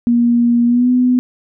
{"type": "tone with pitch glide", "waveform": "sine", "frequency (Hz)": [237.7, 250], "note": ["A#3", "B3"], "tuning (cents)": [34, 21], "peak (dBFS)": -9, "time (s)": [0.07, 1.19], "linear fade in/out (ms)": 0, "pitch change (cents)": 87, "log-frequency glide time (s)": [0.66, 0.9], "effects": []}